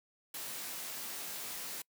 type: noise with comb filter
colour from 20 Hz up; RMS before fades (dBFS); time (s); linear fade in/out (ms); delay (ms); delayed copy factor
white; -42; 0.34-1.82; 5; 19; -0.55
effects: noise-tail reverb RT60 0.1 s tail -26 dB re dry + high-pass 150 Hz 12 dB/octave